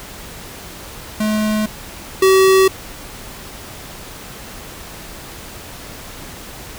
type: tone pair in turn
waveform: square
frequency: 214 / 381.3 Hz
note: A3 / G4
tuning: -48 / -48 cents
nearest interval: minor seventh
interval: 1000 cents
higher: second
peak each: -16 / -9 dBFS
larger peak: second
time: 1.2-1.66 / 2.22-2.68 s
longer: neither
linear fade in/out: 5 ms
effects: pink hiss -34 dBFS RMS until 6.78 s